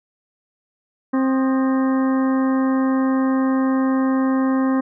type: harmonic tone with a mistuned harmonic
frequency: 264 Hz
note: C4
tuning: 16 cents sharp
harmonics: 1 / 2 / 3 / 4 / 5 / 6 / 7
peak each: -16 / -27 / -32 / -29 / -34 / -37 / -37 dBFS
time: 1.13-4.81 s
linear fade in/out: 10 ms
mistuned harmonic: 5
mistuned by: -110 cents
effects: none